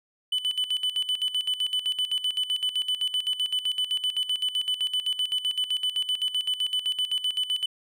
triangle tone with tremolo, 3000 Hz, F#7, 23 cents sharp, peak -21 dBFS, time 0.32-7.66 s, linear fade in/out 5 ms, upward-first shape square, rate 7.8 Hz, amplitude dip 75%, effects none

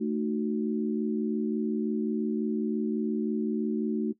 sine tone cluster, 220.9 / 304.4 / 370.1 Hz, A3 / D#4 / F#4, +7 / -38 / 0 cents, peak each -28 / -32 / -32 dBFS, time 0-4.13 s, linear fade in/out 20 ms, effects noise-tail reverb RT60 0.1 s tail -18 dB re dry

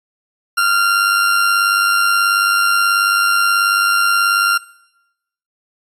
40% pulse tone with amplitude modulation, 1387 Hz, F6, 12 cents flat, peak -9 dBFS, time 0.57-4.58 s, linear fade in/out 10 ms, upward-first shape sine, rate 98.5 Hz, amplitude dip 45%, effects noise-tail reverb RT60 0.9 s tail -21 dB re dry + resampled to 32000 Hz

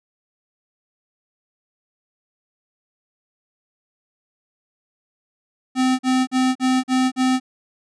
square tone bursts, 257.7 Hz, C4, 26 cents flat, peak -16 dBFS, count 6, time 5.75-7.4 s, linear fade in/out 50 ms, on 240 ms, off 42 ms, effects resampled to 22050 Hz

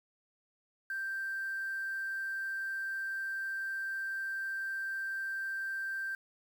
sine tone with quantisation, 1571 Hz, G6, 3 cents sharp, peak -34 dBFS, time 0.9-6.15 s, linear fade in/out 2 ms, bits 9, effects none

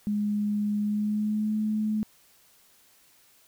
sine tone with pitch glide, 207.7 to 214.5 Hz, G#3 to A3, 0 to -44 cents, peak -24 dBFS, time 0.07-2.03 s, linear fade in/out 0 ms, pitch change +56 cents, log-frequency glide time 0.79-1.55 s, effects white hiss -60 dBFS RMS until 3.47 s

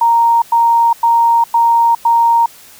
sine tone bursts, 930 Hz, A#5, 4 cents flat, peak -7 dBFS, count 5, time 0.01-2.46 s, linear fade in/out 5 ms, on 410 ms, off 100 ms, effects white hiss -40 dBFS RMS until 2.79 s

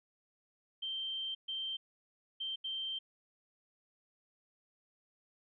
sine tone bursts at uneven times, 3136 Hz, G7, in tune, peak -36 dBFS, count 4, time 0.82-1.35 / 1.48-1.77 / 2.4-2.56 / 2.64-2.99 s, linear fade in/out 10 ms, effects none

